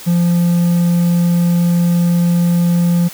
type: tone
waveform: triangle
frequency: 173 Hz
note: F3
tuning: 16 cents flat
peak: -8 dBFS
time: 0.06-3.09 s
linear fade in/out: 20 ms
effects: white hiss -33 dBFS RMS until 3.13 s